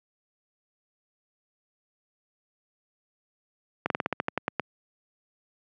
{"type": "slowing click train", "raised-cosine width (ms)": 0.5, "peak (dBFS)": -10, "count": 11, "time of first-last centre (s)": [3.86, 4.597], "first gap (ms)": 42, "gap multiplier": 1.12, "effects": ["high-pass 150 Hz 12 dB/octave"]}